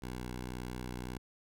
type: tone with vibrato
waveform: 10% pulse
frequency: 61.9 Hz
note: B1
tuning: 5 cents sharp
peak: -31 dBFS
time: 0.02-1.18 s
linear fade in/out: 5 ms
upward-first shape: square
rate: 2.9 Hz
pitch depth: 9 cents each way
effects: none